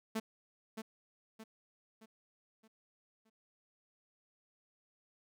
sawtooth tone with echo, 221.1 Hz, A3, 9 cents sharp, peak -30 dBFS, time 0.15-0.2 s, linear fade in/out 10 ms, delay 620 ms, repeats 5, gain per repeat -7 dB, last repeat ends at 3.3 s, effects none

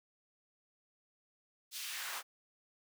pink noise with high-pass filter sweep, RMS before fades -42 dBFS, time 1.71-2.23 s, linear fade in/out 50 ms, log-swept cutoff 4000 to 840 Hz, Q 1.3, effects none

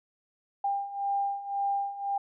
sine beating tone pair, 797 / 798.9 Hz, G5 / G5, +28 / +33 cents, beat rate 1.9 Hz, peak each -33 / -29 dBFS, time 0.64-2.18 s, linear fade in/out 5 ms, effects none

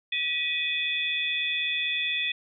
sine tone cluster, 1940 / 2511 / 3326 / 3482 Hz, B6 / D#7 / G#7 / A7, -31 / +15 / +2 / -19 cents, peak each -34 / -28 / -36 / -30 dBFS, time 0.12-2.32 s, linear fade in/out 5 ms, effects none

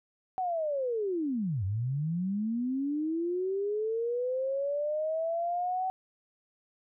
sine linear two-way sweep, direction down then up, 758 to 90.9 to 758 Hz, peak -28 dBFS, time 0.38-5.9 s, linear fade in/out 0 ms, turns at 1.64 s, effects none

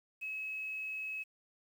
sine tone with quantisation, 2570 Hz, E7, 45 cents flat, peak -37 dBFS, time 0.21-1.24 s, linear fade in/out 20 ms, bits 10, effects none

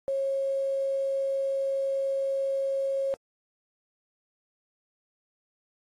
sine tone with quantisation, 544 Hz, C#5, 33 cents flat, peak -25 dBFS, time 0.08-3.14 s, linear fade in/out 0 ms, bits 9, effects AAC 32 kbps

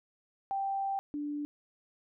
sine tone pair in turn, 784 / 293.1 Hz, G5 / D4, 0 / -3 cents, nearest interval octave + perfect fourth, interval 1703 cents, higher first, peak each -30 / -33 dBFS, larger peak first, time 0.51-0.99 / 1.14-1.45 s, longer first, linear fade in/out 0 ms, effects none

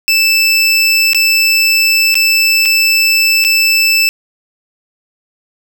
25% pulse tone with dropouts, 2640 Hz, E7, 2 cents sharp, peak -4 dBFS, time 0.08-4.09 s, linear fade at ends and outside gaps 0 ms, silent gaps 1.132-1.147 / 2.143-2.154 / 2.653-2.657 / 3.441-3.448 s, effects none

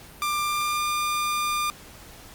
sawtooth tone with pitch glide, 1189 to 1200 Hz, D6 to D6, +21 to +37 cents, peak -20 dBFS, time 0.22-1.7 s, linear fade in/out 0 ms, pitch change +16 cents, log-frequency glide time 0.43-0.81 s, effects pink hiss -46 dBFS RMS until 2.34 s + Opus 48 kbps

